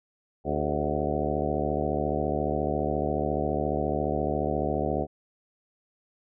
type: harmonic tone with a mistuned harmonic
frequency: 74.4 Hz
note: D2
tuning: 23 cents sharp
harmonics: 1 / 2 / 3 / 4 / 5 / 6 / 7 / 8 / 9 / 10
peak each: -34 / -34 / -34 / -34 / -34 / -34 / -34 / -34 / -34 / -34 dBFS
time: 0.44-5.07 s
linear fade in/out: 50 ms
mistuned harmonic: 6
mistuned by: -69 cents
effects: none